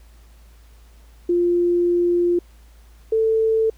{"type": "tone pair in turn", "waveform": "sine", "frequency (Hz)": [349.2, 444], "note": ["F4", "A4"], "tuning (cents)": [0, 16], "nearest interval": "major third", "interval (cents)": 416, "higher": "second", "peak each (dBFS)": -15, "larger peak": "neither", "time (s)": [[1.29, 2.39], [3.12, 3.7]], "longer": "first", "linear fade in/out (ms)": 5, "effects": ["added 56 Hz sine -45 dBFS peak until 3.77 s", "pink hiss -57 dBFS RMS until 3.77 s"]}